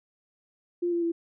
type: tone with pitch steps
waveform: sine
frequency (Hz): 349.2 / 342.6 / 336.1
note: F4 / F4 / E4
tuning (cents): 0 / -33 / +34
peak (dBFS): -24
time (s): 0.82-1.12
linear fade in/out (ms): 10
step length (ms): 100
effects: none